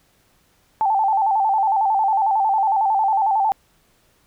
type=tone with vibrato; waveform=sine; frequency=828 Hz; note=G#5; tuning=5 cents flat; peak=-15 dBFS; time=0.81-3.52 s; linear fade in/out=0 ms; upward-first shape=square; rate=11 Hz; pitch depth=96 cents each way; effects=pink hiss -60 dBFS RMS until 4.26 s